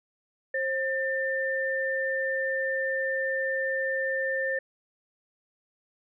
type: tone pair together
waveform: sine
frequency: 532 / 1792.5 Hz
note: C5 / A6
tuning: +29 / +32 cents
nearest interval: octave + major sixth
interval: 2103 cents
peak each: -29 / -28 dBFS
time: 0.54-4.59 s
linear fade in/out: 5 ms
effects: none